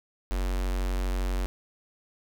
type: tone with notch filter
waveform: square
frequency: 46.25 Hz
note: F#1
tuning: in tune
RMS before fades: -28 dBFS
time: 0.31-1.46 s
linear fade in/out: 0 ms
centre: 130 Hz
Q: 1.6
effects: none